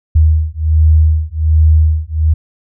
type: beating tone pair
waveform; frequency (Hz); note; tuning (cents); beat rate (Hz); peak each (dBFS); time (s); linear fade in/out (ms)
sine; 77.78 / 79.08; D#2 / D#2; 0 / +29; 1.3; -10; 0.15-2.34; 10
effects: none

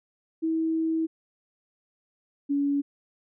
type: tone pair in turn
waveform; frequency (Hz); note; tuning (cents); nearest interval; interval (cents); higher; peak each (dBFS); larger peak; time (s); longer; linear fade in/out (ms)
sine; 322.9 / 283.3; E4 / C#4; -36 / +38; major second; 226; first; -23 / -22; second; 0.42-1.07 / 2.49-2.82; first; 20
effects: none

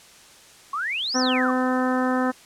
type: exponential two-way sweep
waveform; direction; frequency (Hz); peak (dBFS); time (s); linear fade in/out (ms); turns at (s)
sine; up then down; 1073 to 5990 to 1073; -24; 0.73-1.51; 5; 1.18
type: harmonic tone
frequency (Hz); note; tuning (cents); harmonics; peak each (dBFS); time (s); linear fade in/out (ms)
255.3; C4; -42; 1 / 2 / 3 / 4 / 5 / 6 / 7; -22 / -27 / -29 / -31 / -30 / -33 / -34; 1.14-2.32; 20
effects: white hiss -49 dBFS RMS until 2.45 s + low-pass 9000 Hz 12 dB/octave

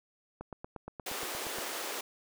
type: click train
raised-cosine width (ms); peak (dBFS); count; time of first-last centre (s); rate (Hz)
1; -27; 11; 0.41-1.585; 8.51
type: high-pass noise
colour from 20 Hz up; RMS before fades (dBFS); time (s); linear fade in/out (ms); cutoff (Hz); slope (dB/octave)
pink; -38; 1.06-2.01; 5; 340; 24
effects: none

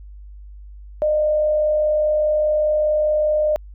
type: tone with frequency modulation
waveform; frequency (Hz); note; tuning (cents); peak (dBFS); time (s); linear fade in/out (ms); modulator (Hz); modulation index
sine; 608; D#5; -40; -15; 1.02-3.56; 0; 44.9; 0.24
effects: added 50 Hz sine -36 dBFS peak until 3.74 s

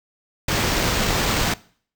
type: noise with sample-and-hold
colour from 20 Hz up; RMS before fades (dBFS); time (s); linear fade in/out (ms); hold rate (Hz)
pink; -21; 0.48-1.54; 5; 11025
effects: noise-tail reverb RT60 0.5 s tail -21 dB re dry

